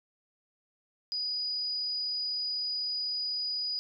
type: tone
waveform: sine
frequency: 4932 Hz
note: D#8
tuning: 16 cents flat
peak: -30 dBFS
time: 1.12-3.79 s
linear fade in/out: 0 ms
effects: none